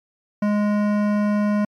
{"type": "tone with hard clipping", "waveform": "sine", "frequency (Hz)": 207.7, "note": "G#3", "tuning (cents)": 0, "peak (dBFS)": -19, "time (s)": [0.42, 1.65], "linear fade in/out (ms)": 5, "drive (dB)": 15, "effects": ["MP3 96 kbps"]}